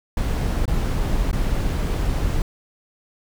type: noise with dropouts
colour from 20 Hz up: brown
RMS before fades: -21 dBFS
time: 0.17-2.42 s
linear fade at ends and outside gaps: 2 ms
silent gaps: 0.655-0.678 / 1.314-1.329 s
effects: none